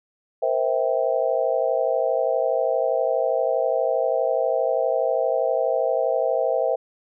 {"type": "chord", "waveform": "sine", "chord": "C dominant seventh", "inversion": "third", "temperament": "just", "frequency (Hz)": [470.9, 523.3, 654.1, 784.9], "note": ["Bb4", "C5", "E5", "G5"], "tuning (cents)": [18, 0, -14, 2], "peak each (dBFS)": [-26, -23, -23, -29], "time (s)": [0.42, 6.76], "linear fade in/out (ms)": 10, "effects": []}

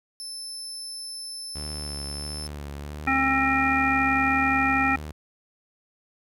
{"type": "tone", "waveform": "30% pulse", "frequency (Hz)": 5274, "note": "E8", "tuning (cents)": 0, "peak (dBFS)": -30, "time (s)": [0.2, 2.47], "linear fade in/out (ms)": 0}
{"type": "tone with vibrato", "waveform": "sawtooth", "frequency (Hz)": 73.42, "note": "D2", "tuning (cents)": 0, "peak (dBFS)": -30, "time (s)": [1.55, 5.12], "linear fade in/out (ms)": 10, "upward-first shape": "triangle", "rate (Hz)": 1.5, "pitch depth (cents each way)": 62}
{"type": "harmonic tone", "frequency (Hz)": 267.4, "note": "C4", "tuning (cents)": 38, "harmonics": [1, 3, 5, 7, 9], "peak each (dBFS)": [-26, -26, -26, -26, -26], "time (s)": [3.07, 4.96], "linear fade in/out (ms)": 5}
{"effects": []}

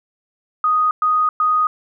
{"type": "tone bursts", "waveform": "sine", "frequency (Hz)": 1244.5, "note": "D#6", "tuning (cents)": 0, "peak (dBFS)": -13, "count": 3, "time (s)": [0.64, 1.67], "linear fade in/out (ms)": 2, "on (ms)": 270, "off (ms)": 110, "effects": []}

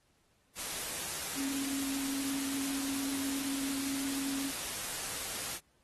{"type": "tone in noise", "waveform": "sine", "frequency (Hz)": 273.9, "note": "C#4", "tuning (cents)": -21, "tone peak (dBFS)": -35, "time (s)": [1.35, 4.52], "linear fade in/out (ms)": 50, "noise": "white", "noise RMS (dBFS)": -38, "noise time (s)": [0.55, 5.6], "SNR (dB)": 0, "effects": ["pink hiss -72 dBFS RMS until 5.83 s", "AAC 32 kbps"]}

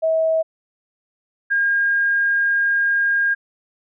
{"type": "tone pair in turn", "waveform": "sine", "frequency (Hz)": [644, 1617.6], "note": ["E5", "G#6"], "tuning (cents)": [-41, -46], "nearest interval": "octave + major third", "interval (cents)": 1595, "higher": "second", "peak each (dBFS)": -15, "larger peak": "neither", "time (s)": [[0.02, 0.43], [1.5, 3.35]], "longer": "second", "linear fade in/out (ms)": 20, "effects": []}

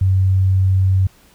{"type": "tone", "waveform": "sine", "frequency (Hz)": 94.7, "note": "F#2", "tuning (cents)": 41, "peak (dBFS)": -11, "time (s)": [0.01, 1.07], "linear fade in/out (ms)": 5, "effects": ["pink hiss -51 dBFS RMS until 1.34 s"]}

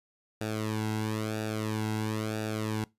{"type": "tone with flanger", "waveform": "sawtooth", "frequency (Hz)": 108.6, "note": "A2", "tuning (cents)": -22, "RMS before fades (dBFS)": -32, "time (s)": [0.41, 2.84], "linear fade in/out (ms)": 0, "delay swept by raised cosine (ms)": [0.95, 1.7], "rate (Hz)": 1, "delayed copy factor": -0.8, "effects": ["noise-tail reverb RT60 0.2 s tail -22 dB re dry", "resampled to 32000 Hz"]}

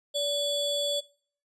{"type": "ring-modulated tone", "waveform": "square", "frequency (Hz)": 1994, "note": "B6", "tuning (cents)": 16, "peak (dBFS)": -24, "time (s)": [0.14, 1.01], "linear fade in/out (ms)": 20, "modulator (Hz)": 1420, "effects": ["noise-tail reverb RT60 0.5 s tail -22 dB re dry", "resampled to 24000 Hz"]}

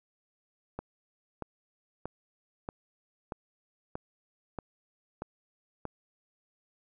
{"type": "click train", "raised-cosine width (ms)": 1, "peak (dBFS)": -22, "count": 9, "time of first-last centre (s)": [0.79, 5.853], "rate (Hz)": 1.58, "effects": []}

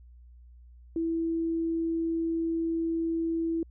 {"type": "tone", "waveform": "sine", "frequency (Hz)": 329.6, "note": "E4", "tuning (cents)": 0, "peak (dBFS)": -26, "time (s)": [0.96, 3.63], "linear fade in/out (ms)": 2, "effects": ["added 60 Hz sine -49 dBFS peak until 3.7 s"]}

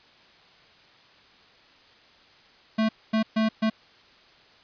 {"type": "tone bursts at uneven times", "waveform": "square", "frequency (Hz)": 220, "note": "A3", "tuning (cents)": 0, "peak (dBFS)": -21, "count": 4, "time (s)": [[2.78, 2.89], [3.13, 3.23], [3.36, 3.49], [3.62, 3.7]], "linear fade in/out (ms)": 10, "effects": ["white hiss -55 dBFS RMS until 4.63 s", "resampled to 11025 Hz"]}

